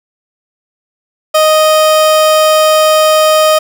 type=tone; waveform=30% pulse; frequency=622.3 Hz; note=D#5; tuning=in tune; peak=-3 dBFS; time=1.34-3.59 s; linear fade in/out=10 ms; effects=7-bit